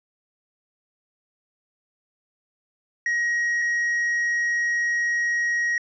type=tone pair in turn; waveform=triangle; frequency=1892 / 1892 Hz; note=A#6 / A#6; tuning=+25 / +25 cents; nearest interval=unison; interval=0 cents; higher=neither; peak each=-19 dBFS; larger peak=neither; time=3.06-3.62 / 3.62-5.78 s; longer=second; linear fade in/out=2 ms; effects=resampled to 16000 Hz